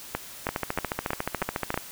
two click trains, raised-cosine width 0.5 ms, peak -11 / -11 dBFS, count 6 / 19, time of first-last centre 0.15-1.742 / 0.49-1.776 s, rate 3.14 / 14 Hz, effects white hiss -43 dBFS RMS until 1.91 s

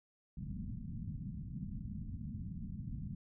white low-pass noise, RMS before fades -43 dBFS, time 0.37-3.15 s, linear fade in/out 5 ms, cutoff 220 Hz, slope 48 dB/octave, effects none

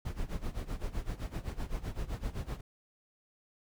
brown noise with tremolo, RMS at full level -34 dBFS, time 0.05-2.61 s, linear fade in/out 5 ms, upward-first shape sine, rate 7.8 Hz, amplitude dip 85%, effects none

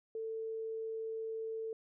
sine tone, 445.7 Hz, A4, 22 cents sharp, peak -37 dBFS, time 0.15-1.73 s, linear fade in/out 2 ms, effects none

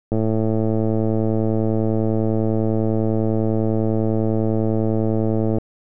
click train, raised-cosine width 2 ms, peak -8 dBFS, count 602, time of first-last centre 0.12-5.584 s, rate 110 Hz, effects none

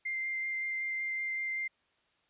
sine tone with vibrato, 2093 Hz, C7, in tune, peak -32 dBFS, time 0.05-1.68 s, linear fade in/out 10 ms, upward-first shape sine, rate 5.3 Hz, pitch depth 8 cents each way, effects white hiss -72 dBFS RMS until 2.29 s + resampled to 8000 Hz

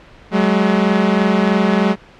sawtooth tone pair together, 189.05 / 212.2 Hz, F#3 / G#3, +38 / +38 cents, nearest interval major second, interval 200 cents, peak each -11 dBFS, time 0.31-1.96 s, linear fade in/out 50 ms, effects pink hiss -43 dBFS RMS until 2.19 s + low-pass 3000 Hz 12 dB/octave

